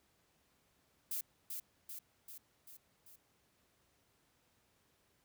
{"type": "noise with echo", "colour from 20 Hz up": "violet", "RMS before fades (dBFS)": -39, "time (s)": [1.11, 1.21], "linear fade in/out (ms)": 5, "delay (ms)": 390, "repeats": 5, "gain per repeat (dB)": -4, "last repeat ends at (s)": 3.16, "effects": ["pink hiss -74 dBFS RMS until 5.24 s", "high-pass 60 Hz 12 dB/octave"]}